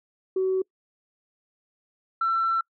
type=tone pair in turn; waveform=sine; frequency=377 / 1343.5 Hz; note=F#4 / E6; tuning=+32 / +33 cents; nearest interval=octave + minor seventh; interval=2201 cents; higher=second; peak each=-20 dBFS; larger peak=neither; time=0.36-0.62 / 2.21-2.61 s; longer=second; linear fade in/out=5 ms; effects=noise-tail reverb RT60 0.1 s tail -26 dB re dry + tanh soft clip ceiling -17 dBFS